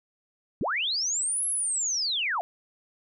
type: linear two-way sweep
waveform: sine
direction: up then down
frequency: 114.1 to 11175 to 627 Hz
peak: -25 dBFS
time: 0.61-2.41 s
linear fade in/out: 0 ms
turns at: 1.47 s
effects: none